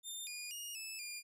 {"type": "tone with pitch steps", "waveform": "15% pulse", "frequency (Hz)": [3608, 2438, 2856, 2617, 2409], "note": ["A7", "D#7", "F7", "E7", "D7"], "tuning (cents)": [43, -36, 38, -13, 43], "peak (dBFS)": -36, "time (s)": [0.03, 1.23], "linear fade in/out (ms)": 50, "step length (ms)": 240, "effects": []}